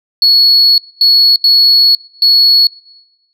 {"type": "tone bursts at uneven times", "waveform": "sine", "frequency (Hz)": 4373, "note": "C#8", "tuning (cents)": -24, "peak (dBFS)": -3, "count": 4, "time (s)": [[0.22, 0.78], [1.01, 1.36], [1.44, 1.95], [2.22, 2.67]], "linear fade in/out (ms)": 2, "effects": ["noise-tail reverb RT60 1.0 s tail -24 dB re dry", "tanh soft clip ceiling -2 dBFS"]}